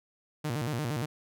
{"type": "tone with vibrato", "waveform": "sawtooth", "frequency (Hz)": 133.8, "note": "C3", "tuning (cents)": 39, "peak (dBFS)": -26, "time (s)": [0.44, 1.06], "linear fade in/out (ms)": 10, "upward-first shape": "square", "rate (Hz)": 8.6, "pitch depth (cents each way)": 220, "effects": []}